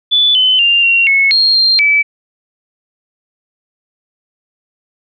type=tone with pitch steps; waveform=sine; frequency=3472 / 3037 / 2792 / 2750 / 2194 / 4236 / 4184 / 2303 Hz; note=A7 / F#7 / F7 / F7 / C#7 / C8 / C8 / D7; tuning=-24 / +44 / -1 / -27 / -18 / +21 / -1 / -34 cents; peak=-7 dBFS; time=0.11-2.03 s; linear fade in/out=20 ms; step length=240 ms; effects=none